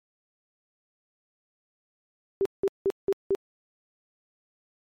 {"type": "tone bursts", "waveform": "sine", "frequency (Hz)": 392, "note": "G4", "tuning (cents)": 0, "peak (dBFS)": -20, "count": 5, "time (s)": [2.41, 3.35], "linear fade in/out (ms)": 0, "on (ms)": 44, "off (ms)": 180, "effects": ["MP3 64 kbps"]}